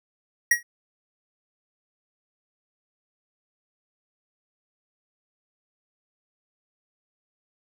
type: tone with exponential decay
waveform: square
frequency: 1900 Hz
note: A#6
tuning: 33 cents sharp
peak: -13 dBFS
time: 0.51-0.63 s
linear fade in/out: 5 ms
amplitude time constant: 25 ms
effects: none